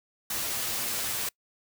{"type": "noise with comb filter", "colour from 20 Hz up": "white", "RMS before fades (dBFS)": -31, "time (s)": [0.3, 1.29], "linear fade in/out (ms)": 5, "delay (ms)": 8.7, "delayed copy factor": 0.55, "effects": ["noise-tail reverb RT60 0.1 s tail -25 dB re dry"]}